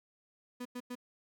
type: tone bursts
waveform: 35% pulse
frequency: 246.9 Hz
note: B3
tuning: in tune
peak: -37 dBFS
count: 3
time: 0.6-0.954 s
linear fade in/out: 10 ms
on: 54 ms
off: 96 ms
effects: none